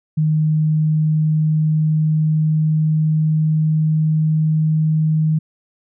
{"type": "tone with pitch glide", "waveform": "sine", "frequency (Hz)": [155, 156.44], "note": ["D#3", "D#3"], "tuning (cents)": [-6, 10], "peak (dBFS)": -13, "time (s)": [0.17, 5.39], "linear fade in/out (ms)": 10, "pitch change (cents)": 16, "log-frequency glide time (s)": [0.47, 4.94], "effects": []}